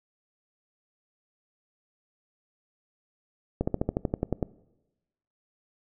slowing click train, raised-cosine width 2 ms, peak -12 dBFS, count 11, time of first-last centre 3.61-4.428 s, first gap 65 ms, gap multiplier 1.05, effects noise-tail reverb RT60 1.0 s tail -21 dB re dry

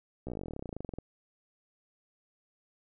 slowing click train, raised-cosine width 2 ms, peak -25 dBFS, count 26, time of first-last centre 0.27-0.986 s, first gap 15 ms, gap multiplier 1.05, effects none

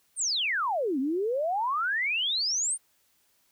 sine exponential two-way sweep, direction down then up, 9330 to 253.4 to 9330 Hz, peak -25 dBFS, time 0.16-2.78 s, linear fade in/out 50 ms, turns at 0.99 s, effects white hiss -68 dBFS RMS until 3.51 s

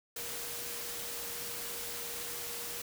sine tone in noise, 473.8 Hz, A#4, 28 cents sharp, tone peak -50 dBFS, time 0.16-2.82 s, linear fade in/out 5 ms, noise white, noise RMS -40 dBFS, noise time 0.16-2.82 s, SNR -13 dB, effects none

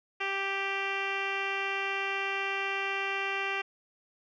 10% pulse tone with low-pass filter, 392 Hz, G4, in tune, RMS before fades -32 dBFS, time 0.2-3.62 s, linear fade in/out 10 ms, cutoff 2800 Hz, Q 3.3, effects none

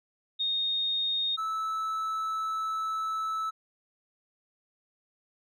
sine / triangle tone pair in turn, 3700 / 1308.1 Hz, A#7 / E6, -14 / -14 cents, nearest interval octave + tritone, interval 1800 cents, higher first, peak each -26 / -27 dBFS, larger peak first, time 0.39-1.37 / 1.37-3.51 s, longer second, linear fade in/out 20 ms, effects none

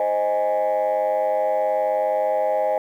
sine chord, Ab major, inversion first, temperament equal with one note detuned, 523.3 / 622.3 / 825.8 Hz, C5 / Eb5 / Ab5, 0 / 0 / -10 cents, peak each -22 / -20 / -22 dBFS, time 0-2.78 s, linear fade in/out 2 ms, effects tanh soft clip ceiling -14 dBFS + 9-bit

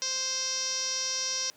5% pulse tone with low-pass filter, 523.3 Hz, C5, in tune, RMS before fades -31 dBFS, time 0.02-1.5 s, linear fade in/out 0 ms, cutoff 5600 Hz, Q 9.5, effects pink hiss -59 dBFS RMS until 1.56 s + high-pass 150 Hz 12 dB/octave

